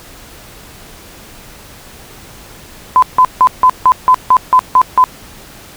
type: tone bursts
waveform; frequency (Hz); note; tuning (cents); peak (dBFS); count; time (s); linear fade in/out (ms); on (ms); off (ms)
sine; 1014; B5; +45; -3; 10; 2.96-5.04; 0; 64; 160
effects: pink hiss -36 dBFS RMS until 5.76 s